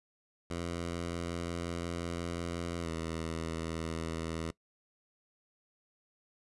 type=tone with pitch glide; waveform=10% pulse; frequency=85.6 to 81.69 Hz; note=F2 to E2; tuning=-34 to -15 cents; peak=-27 dBFS; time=0.5-4.51 s; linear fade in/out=5 ms; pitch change=-81 cents; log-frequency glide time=2.8-2.89 s; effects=noise-tail reverb RT60 0.1 s tail -21 dB re dry + resampled to 24000 Hz